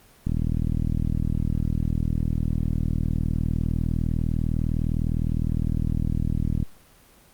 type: click train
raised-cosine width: 5 ms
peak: -12 dBFS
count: 254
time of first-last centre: 0.27-6.627 s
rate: 39.8 Hz
effects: pink hiss -54 dBFS RMS until 7.33 s + Opus 24 kbps